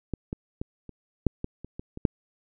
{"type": "clicks", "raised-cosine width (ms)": 3, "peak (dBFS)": [-16, -18, -18, -28, -7, -17, -26, -23, -24, -7], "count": 10, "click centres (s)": [0.137, 0.329, 0.615, 0.893, 1.267, 1.444, 1.646, 1.795, 1.974, 2.052], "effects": []}